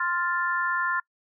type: chord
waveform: sine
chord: F major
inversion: second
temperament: equal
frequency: 1046.5 / 1396.9 / 1760 Hz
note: C6 / F6 / A6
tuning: 0 / 0 / 0 cents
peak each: -28 dBFS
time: 0-1 s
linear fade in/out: 5 ms
effects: noise-tail reverb RT60 0.1 s tail -25 dB re dry